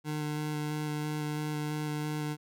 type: tone with vibrato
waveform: 25% pulse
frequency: 151 Hz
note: D3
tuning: 48 cents sharp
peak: -28 dBFS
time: 0.04-2.37 s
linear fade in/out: 50 ms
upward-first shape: square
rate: 3 Hz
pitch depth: 8 cents each way
effects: none